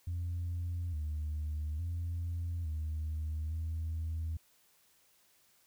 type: tone with pitch steps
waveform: sine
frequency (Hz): 86.6 / 76 / 85.3 / 77.7 / 80.7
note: F2 / D#2 / F2 / D#2 / E2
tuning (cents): -14 / -40 / -40 / -2 / -36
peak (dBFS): -32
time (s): 0.07-4.37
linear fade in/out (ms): 5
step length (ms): 860
effects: tanh soft clip ceiling -31 dBFS + white hiss -68 dBFS RMS until 5.66 s